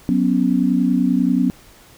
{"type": "chord", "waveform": "sine", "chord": "F# suspended fourth", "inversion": "none", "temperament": "equal", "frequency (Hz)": [185, 246.9, 277.2], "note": ["F#3", "B3", "C#4"], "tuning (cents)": [0, 0, 0], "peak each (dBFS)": [-19, -17, -19], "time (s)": [0.09, 1.5], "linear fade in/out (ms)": 0, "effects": ["pink hiss -47 dBFS RMS until 1.97 s"]}